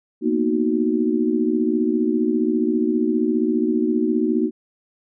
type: chord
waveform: sine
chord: B major seventh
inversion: third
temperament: equal with one note detuned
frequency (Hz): 232 / 246.9 / 311.1 / 370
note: A#3 / B3 / D#4 / F#4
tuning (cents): -8 / 0 / 0 / 0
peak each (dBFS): -22 / -25 / -21 / -23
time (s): 0.21-4.51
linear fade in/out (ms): 50
effects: none